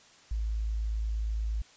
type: tone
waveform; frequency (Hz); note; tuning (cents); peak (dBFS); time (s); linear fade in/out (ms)
sine; 54.3; A1; -22; -28; 0.31-1.62; 5
effects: white hiss -57 dBFS RMS until 1.76 s + resampled to 16000 Hz